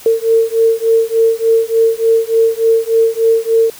sine beating tone pair, 451.3 / 454.7 Hz, A4 / A#4, +44 / -43 cents, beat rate 3.4 Hz, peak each -12 dBFS, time 0.06-3.7 s, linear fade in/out 2 ms, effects white hiss -36 dBFS RMS until 3.79 s

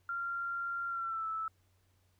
sine tone with pitch glide, 1384 to 1313.1 Hz, F6 to E6, -16 to -7 cents, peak -34 dBFS, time 0.09-1.48 s, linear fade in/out 2 ms, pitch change -91 cents, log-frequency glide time 0.88-1.27 s, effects added 92 Hz sine -69 dBFS peak until 2.19 s + pink hiss -75 dBFS RMS until 2.19 s

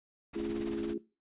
pink noise with tremolo, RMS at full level -44 dBFS, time 0.33-0.94 s, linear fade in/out 10 ms, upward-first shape triangle, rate 18 Hz, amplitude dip 70%
sine chord, A major seventh, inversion none, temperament equal with one note detuned, 220 / 277.2 / 337.9 / 415.3 Hz, A3 / C#4 / E4 / G#4, 0 / 0 / +43 / 0 cents, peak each -40 / -41 / -35 / -40 dBFS, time 0.35-0.98 s, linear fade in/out 5 ms
click train, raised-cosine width 5 ms, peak -37 dBFS, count 4, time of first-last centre 0.5-0.812 s, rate 9.61 Hz
effects noise-tail reverb RT60 0.3 s tail -19 dB re dry + resampled to 8000 Hz

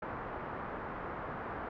white low-pass noise, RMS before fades -41 dBFS, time 0.02-1.69 s, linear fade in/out 5 ms, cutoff 1400 Hz, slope 24 dB/octave, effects none

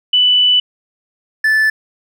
sine / triangle tone pair in turn, 2981 / 1749.6 Hz, F#7 / A6, +12 / -10 cents, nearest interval major sixth, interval 922 cents, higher first, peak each -8 dBFS, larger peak neither, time 0.13-0.6 / 1.44-1.7 s, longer first, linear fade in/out 5 ms, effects none

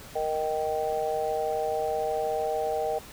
sine chord, Eb major, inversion second, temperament just, 466.7 / 622.3 / 777.8 Hz, Bb4 / Eb5 / G5, +2 / 0 / -14 cents, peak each -30 dBFS, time 0.15-2.99 s, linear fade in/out 10 ms, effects pink hiss -46 dBFS RMS until 3.12 s

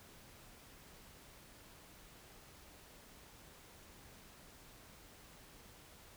silence, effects pink hiss -59 dBFS RMS until 6.16 s

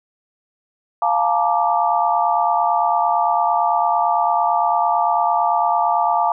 sine chord, Bb major seventh, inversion second, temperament equal with one note detuned, 698.5 / 863.4 / 932.3 / 1174.7 Hz, F5 / A5 / Bb5 / D6, 0 / -33 / 0 / 0 cents, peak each -19 / -19 / -21 / -22 dBFS, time 1.02-6.32 s, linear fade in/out 2 ms, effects none

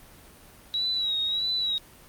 sine tone with vibrato, 3867 Hz, B7, 37 cents flat, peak -24 dBFS, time 0.74-1.78 s, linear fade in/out 0 ms, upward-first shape sine, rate 1.6 Hz, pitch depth 58 cents each way, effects pink hiss -51 dBFS RMS until 2.08 s + Opus 32 kbps

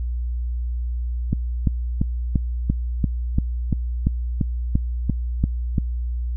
click train, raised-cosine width 5 ms, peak -6 dBFS, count 14, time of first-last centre 1.33-5.782 s, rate 2.92 Hz, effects added 60 Hz sine -22 dBFS peak until 6.36 s

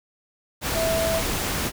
sine tone in noise, 655 Hz, E5, 11 cents flat, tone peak -22 dBFS, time 0.73-1.22 s, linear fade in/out 50 ms, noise pink, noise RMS -26 dBFS, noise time 0.61-1.72 s, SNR +1 dB, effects none

